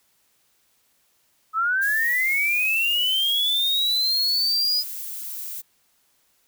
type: linear sweep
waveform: sine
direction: up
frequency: 1269 to 5000 Hz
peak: -19 dBFS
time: 1.53-4.84 s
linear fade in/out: 50 ms
type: noise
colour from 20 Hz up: violet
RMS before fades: -33 dBFS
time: 1.81-5.62 s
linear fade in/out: 20 ms
effects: white hiss -65 dBFS RMS until 6.47 s